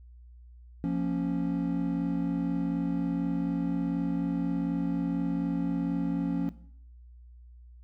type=chord; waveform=triangle; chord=Bb minor; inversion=second; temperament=equal; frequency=174.61 / 233.1 / 277.2 Hz; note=F3 / Bb3 / Db4; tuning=0 / 0 / 0 cents; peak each=-28 / -33 / -28 dBFS; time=0.84-6.49 s; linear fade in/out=0 ms; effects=noise-tail reverb RT60 0.6 s tail -17 dB re dry + added 60 Hz sine -48 dBFS peak until 7.83 s